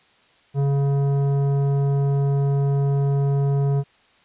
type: tone with tanh clipping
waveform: triangle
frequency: 139.8 Hz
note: C#3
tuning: 15 cents sharp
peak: -19 dBFS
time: 0.54-3.84 s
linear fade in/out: 50 ms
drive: 16 dB
effects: white hiss -57 dBFS RMS until 4.24 s + resampled to 8000 Hz